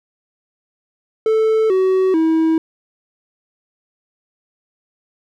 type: tone with pitch steps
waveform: triangle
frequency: 440 / 376.5 / 322.1 Hz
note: A4 / F#4 / E4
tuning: 0 / +30 / -40 cents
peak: -10 dBFS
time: 1.26-2.58 s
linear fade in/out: 2 ms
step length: 440 ms
effects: none